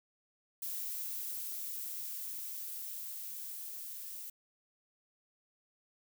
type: noise with level ramp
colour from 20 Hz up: violet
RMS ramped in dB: -39 to -45 dBFS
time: 0.62-4.3 s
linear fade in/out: 5 ms
effects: none